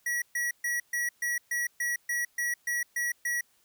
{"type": "tone bursts", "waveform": "square", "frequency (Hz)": 1925, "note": "B6", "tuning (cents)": -45, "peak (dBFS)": -28, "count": 12, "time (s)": [0.06, 3.41], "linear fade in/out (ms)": 5, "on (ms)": 160, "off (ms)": 130, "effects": ["white hiss -67 dBFS RMS until 3.64 s"]}